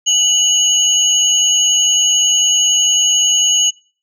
sine tone pair together, 2953 / 6629 Hz, F#7 / G#8, -4 / -4 cents, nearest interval octave + major second, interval 1400 cents, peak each -12 dBFS, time 0.06-3.71 s, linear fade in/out 20 ms, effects noise-tail reverb RT60 0.4 s tail -24 dB re dry + tanh soft clip ceiling -4 dBFS

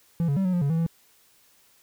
triangle tone with pitch steps, 168.2 / 140.8 / 192.7 / 183.5 / 176.2 / 140.9 / 163.3 / 165.9 Hz, E3 / C#3 / G3 / F#3 / F3 / C#3 / E3 / E3, +35 / +27 / -29 / -14 / +16 / +29 / -16 / +11 cents, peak -19 dBFS, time 0.2-0.864 s, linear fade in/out 0 ms, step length 83 ms, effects white hiss -60 dBFS RMS until 1.82 s

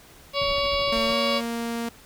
harmonic tone, 563 Hz, C#5, 27 cents sharp, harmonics 1 / 2 / 4 / 5 / 6 / 7 / 8 / 9, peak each -25 / -28 / -31 / -32 / -33 / -33 / -34 / -35 dBFS, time 0.33-1.42 s, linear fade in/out 50 ms
brown noise with tremolo, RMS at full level -34 dBFS, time 0.41-1.13 s, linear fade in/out 5 ms, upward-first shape triangle, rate 13 Hz, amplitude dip 80%
sawtooth tone with pitch glide, 227.6 to 232.9 Hz, A#3 to A#3, -41 to -1 cents, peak -23 dBFS, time 0.92-1.89 s, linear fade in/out 5 ms, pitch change +40 cents, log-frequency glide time 1.06-1.16 s
effects pink hiss -50 dBFS RMS until 2.05 s

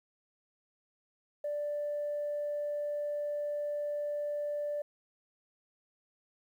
sine tone, 587.3 Hz, D5, in tune, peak -31 dBFS, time 1.44-4.82 s, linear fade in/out 5 ms, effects tanh soft clip ceiling -28 dBFS + 11-bit

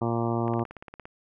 harmonic tone, 116.54 Hz, A#2, in tune, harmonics 1 / 2 / 3 / 4 / 5 / 6 / 7 / 8 / 9 / 10, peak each -29 / -30 / -30 / -37 / -37 / -35 / -38 / -37 / -41 / -39 dBFS, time 0.01-0.64 s, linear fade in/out 10 ms
click train, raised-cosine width 0.5 ms, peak -26 dBFS, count 11, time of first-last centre 0.48-1.055 s, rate 17.4 Hz
effects none

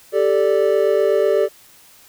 triangle chord, G suspended second, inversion none, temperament equal with one note detuned, 392 / 440 / 585.3 Hz, G4 / A4 / D5, 0 / 0 / -6 cents, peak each -16 dBFS, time 0.12-1.49 s, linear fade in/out 50 ms, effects white hiss -48 dBFS RMS until 2.08 s

